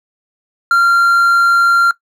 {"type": "tone", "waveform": "triangle", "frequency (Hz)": 1383, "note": "F6", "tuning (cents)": -17, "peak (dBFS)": -5, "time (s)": [0.71, 1.91], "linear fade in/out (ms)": 2, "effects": ["noise-tail reverb RT60 0.1 s tail -18 dB re dry"]}